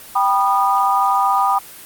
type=chord; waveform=sine; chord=G augmented; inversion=none; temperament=just; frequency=784 / 980 / 1225 Hz; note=G5 / B5 / D#6; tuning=0 / -14 / -27 cents; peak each=-17 dBFS; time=0.15-1.59 s; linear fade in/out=10 ms; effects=white hiss -38 dBFS RMS until 1.85 s + Opus 32 kbps

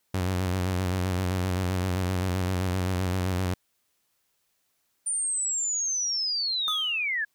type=tone with vibrato; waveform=sawtooth; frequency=92 Hz; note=F#2; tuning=9 cents flat; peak=-21 dBFS; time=0.14-3.54 s; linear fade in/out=5 ms; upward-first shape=square; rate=7.7 Hz; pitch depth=45 cents each way
type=linear sweep; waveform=sine; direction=down; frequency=9190 to 1642 Hz; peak=-25 dBFS; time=5.06-7.25 s; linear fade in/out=10 ms
type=tone with exponential decay; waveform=square; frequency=1255 Hz; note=D#6; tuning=15 cents sharp; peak=-28 dBFS; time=6.68-7.07 s; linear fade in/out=0 ms; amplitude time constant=84 ms
effects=white hiss -73 dBFS RMS until 7.34 s

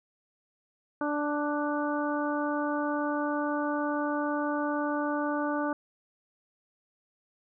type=harmonic tone with a mistuned harmonic; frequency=293.7 Hz; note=D4; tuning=in tune; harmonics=1 / 2 / 3 / 4 / 5; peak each=-30 / -33 / -35 / -36 / -37 dBFS; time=1.01-5.73 s; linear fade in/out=2 ms; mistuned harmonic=5; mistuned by=+15 cents; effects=none

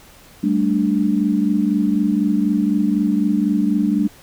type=chord; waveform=sine; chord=G suspended second; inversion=none; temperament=equal; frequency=196 / 220 / 293.7 Hz; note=G3 / A3 / D4; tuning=0 / 0 / 0 cents; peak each=-19 dBFS; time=0.43-4.08 s; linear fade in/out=10 ms; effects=pink hiss -46 dBFS RMS until 4.22 s

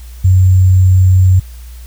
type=tone with sample-and-hold; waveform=sine; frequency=92.8 Hz; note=F#2; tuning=6 cents sharp; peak=-4 dBFS; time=0.24-1.4 s; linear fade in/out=10 ms; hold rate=7350 Hz; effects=added 60 Hz sine -28 dBFS peak until 1.86 s + white hiss -43 dBFS RMS until 1.86 s

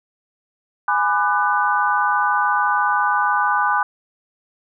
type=chord; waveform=sine; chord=G# half-diminished seventh; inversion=none; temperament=just; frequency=830.6 / 996.7 / 1196.1 / 1495.1 Hz; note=G#5 / B5 / D6 / F#6; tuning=0 / +16 / +31 / +18 cents; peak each=-21 dBFS; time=0.88-3.83 s; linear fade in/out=2 ms; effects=none

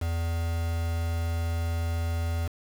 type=tone with quantisation; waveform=triangle; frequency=83.6 Hz; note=E2; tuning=25 cents sharp; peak=-24 dBFS; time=0.01-2.48 s; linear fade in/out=10 ms; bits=6; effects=none

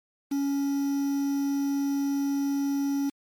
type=tone with quantisation; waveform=triangle; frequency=279.4 Hz; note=C#4; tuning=14 cents sharp; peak=-22 dBFS; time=0.31-3.1 s; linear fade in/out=10 ms; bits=7; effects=MP3 96 kbps

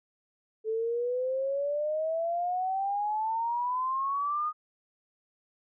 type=exponential sweep; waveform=sine; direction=up; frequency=434.8 to 1241 Hz; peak=-27 dBFS; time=0.64-4.53 s; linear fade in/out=50 ms; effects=none

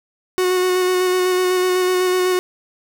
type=tone with vibrato; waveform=45% pulse; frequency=366.5 Hz; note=F#4; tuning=16 cents flat; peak=-15 dBFS; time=0.38-2.39 s; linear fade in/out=0 ms; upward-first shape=square; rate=8 Hz; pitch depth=13 cents each way; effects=none

